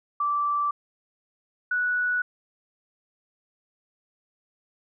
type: tone pair in turn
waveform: sine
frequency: 1166 / 1473.3 Hz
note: D6 / F#6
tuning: -13 / -8 cents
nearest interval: major third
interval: 405 cents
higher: second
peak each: -22 dBFS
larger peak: neither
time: 0.2-0.71 / 1.71-2.22 s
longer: neither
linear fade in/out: 5 ms
effects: none